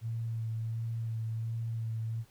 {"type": "tone with vibrato", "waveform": "sine", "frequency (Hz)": 113.4, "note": "A#2", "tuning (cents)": -47, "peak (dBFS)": -32, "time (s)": [0.01, 2.25], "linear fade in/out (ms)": 50, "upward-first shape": "sine", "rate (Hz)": 1.4, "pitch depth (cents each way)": 19, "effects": ["pink hiss -64 dBFS RMS until 2.3 s"]}